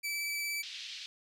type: tone with vibrato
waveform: sawtooth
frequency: 2311 Hz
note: D7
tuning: 28 cents flat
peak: -30 dBFS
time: 0.03-0.63 s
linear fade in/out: 20 ms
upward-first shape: sine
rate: 17 Hz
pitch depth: 12 cents each way
type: band-pass noise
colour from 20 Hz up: pink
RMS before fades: -44 dBFS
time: 0.63-1.06 s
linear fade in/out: 0 ms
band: 2800 to 4700 Hz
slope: 24 dB/octave
effects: none